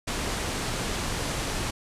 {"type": "low-pass noise", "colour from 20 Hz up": "pink", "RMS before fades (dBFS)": -30, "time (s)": [0.07, 1.71], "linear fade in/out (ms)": 10, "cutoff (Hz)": 9900, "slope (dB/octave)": 24, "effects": ["resampled to 32000 Hz"]}